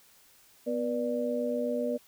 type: tone cluster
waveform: sine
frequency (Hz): 247.5 / 482.1 / 590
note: B3 / B4 / D5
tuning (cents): +4 / -42 / +8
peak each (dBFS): -32 / -32 / -32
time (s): 0.66-1.98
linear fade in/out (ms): 20
effects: white hiss -60 dBFS RMS until 2.07 s